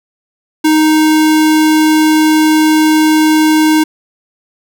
square tone, 311.1 Hz, D#4, in tune, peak -7 dBFS, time 0.64-3.84 s, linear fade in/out 10 ms, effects none

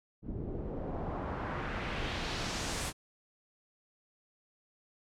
pink noise with low-pass filter sweep, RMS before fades -37 dBFS, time 0.22-2.93 s, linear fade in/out 50 ms, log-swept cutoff 260 to 10000 Hz, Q 1.3, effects none

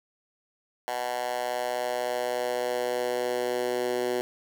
10% pulse tone with high-pass filter sweep, 123.5 Hz, B2, in tune, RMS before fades -29 dBFS, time 0.88-4.21 s, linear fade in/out 0 ms, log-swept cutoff 750 to 370 Hz, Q 2.4, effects none

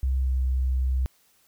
sine tone with pitch glide, 65.41 to 64.51 Hz, C2 to C2, 0 to -24 cents, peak -21 dBFS, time 0.03-1.06 s, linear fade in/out 0 ms, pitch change -24 cents, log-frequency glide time 0.23-0.28 s, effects white hiss -63 dBFS RMS until 1.47 s

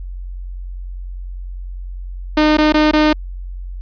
sawtooth tone with dropouts, 305.2 Hz, D#4, 33 cents flat, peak -6 dBFS, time 2.37-3.13 s, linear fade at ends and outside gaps 5 ms, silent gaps 2.571-2.583 / 2.724-2.741 / 2.913-2.933 s, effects added 45 Hz sine -25 dBFS peak until 3.81 s + resampled to 11025 Hz

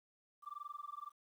sine tone with amplitude modulation, 1174.7 Hz, D6, in tune, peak -40 dBFS, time 0.42-1.12 s, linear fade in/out 50 ms, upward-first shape sine, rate 21.7 Hz, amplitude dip 100%, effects tanh soft clip ceiling -38 dBFS + 12-bit

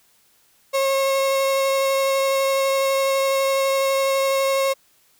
35% pulse tone with vibrato, 542 Hz, C#5, 39 cents flat, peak -16 dBFS, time 0.73-4.74 s, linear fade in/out 20 ms, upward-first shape sine, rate 12 Hz, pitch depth 9 cents each way, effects white hiss -59 dBFS RMS until 5.19 s

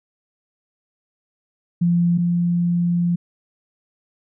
sine tone pair in turn, 172.7 / 173.45 Hz, F3 / F3, -19 / -12 cents, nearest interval unison, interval 7 cents, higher second, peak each -14 / -16 dBFS, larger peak first, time 1.81-2.18 / 2.18-3.16 s, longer second, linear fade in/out 10 ms, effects none

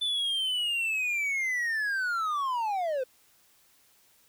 triangle linear sweep, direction down, 3520 to 493.9 Hz, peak -25 dBFS, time 0.01-3.04 s, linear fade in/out 10 ms, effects white hiss -63 dBFS RMS until 4.28 s

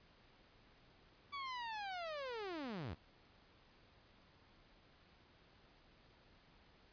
sawtooth linear sweep, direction down, 1151 to 63.5 Hz, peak -39 dBFS, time 1.32-2.95 s, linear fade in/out 20 ms, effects pink hiss -67 dBFS RMS until 6.92 s + resampled to 11025 Hz

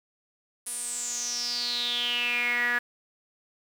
sawtooth tone with band-pass filter sweep, 241.6 Hz, B3, 38 cents flat, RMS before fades -29 dBFS, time 0.66-2.79 s, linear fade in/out 10 ms, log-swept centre 10000 to 1700 Hz, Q 9.1, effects 8-bit

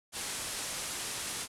white low-pass noise, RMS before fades -38 dBFS, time 0.12-1.48 s, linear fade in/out 50 ms, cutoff 11000 Hz, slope 48 dB/octave, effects none

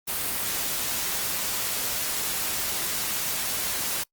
white noise, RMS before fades -28 dBFS, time 0.07-4.04 s, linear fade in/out 20 ms, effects noise-tail reverb RT60 0.1 s tail -24 dB re dry + Opus 32 kbps

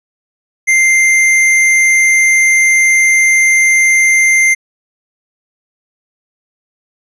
sine tone with tanh clipping, 2093 Hz, C7, in tune, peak -8 dBFS, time 0.67-4.55 s, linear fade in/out 20 ms, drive 18 dB, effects resampled to 24000 Hz

